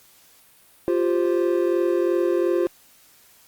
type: chord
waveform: triangle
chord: F suspended second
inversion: none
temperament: equal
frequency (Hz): 349.2 / 392 / 523.3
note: F4 / G4 / C5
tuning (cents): 0 / 0 / 0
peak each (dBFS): -18 / -23 / -24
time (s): 0.88-2.67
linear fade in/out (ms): 0
effects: white hiss -54 dBFS RMS until 3.47 s + Opus 48 kbps